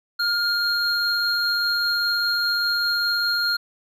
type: tone pair together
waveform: triangle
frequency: 1413 / 4234 Hz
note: F6 / C8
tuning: +20 / +20 cents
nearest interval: octave + perfect fifth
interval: 1900 cents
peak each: -21 dBFS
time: 0.19-3.57 s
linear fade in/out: 10 ms
effects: none